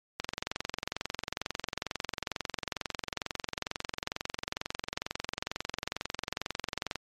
click train, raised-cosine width 0.2 ms, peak -14 dBFS, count 151, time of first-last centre 0.2-6.957 s, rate 22.2 Hz, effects MP3 64 kbps

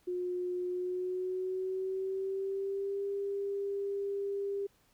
sine tone with pitch glide, 359.5 to 398.9 Hz, F#4 to G4, -50 to +30 cents, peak -32 dBFS, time 0.07-4.67 s, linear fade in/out 10 ms, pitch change +180 cents, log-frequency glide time 0.67-3.04 s, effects pink hiss -69 dBFS RMS until 4.93 s

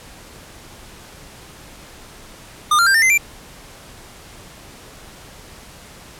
square tone with pitch steps, 1213 / 1385.3 / 1582.2 / 1807 / 2064 / 2357 Hz, D#6 / F6 / G6 / A6 / C7 / D7, -44 / -14 / +16 / +46 / -24 / +6 cents, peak -12 dBFS, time 2.71-3.178 s, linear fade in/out 5 ms, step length 78 ms, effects pink hiss -41 dBFS RMS until 6.19 s + low-pass 12000 Hz 12 dB/octave

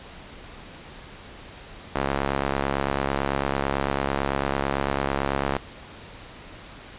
sawtooth tone with band-pass filter, 69 Hz, C#2, 7 cents flat, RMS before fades -26 dBFS, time 1.95-5.58 s, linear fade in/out 5 ms, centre 970 Hz, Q 0.64, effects pink hiss -43 dBFS RMS until 6.98 s + resampled to 8000 Hz

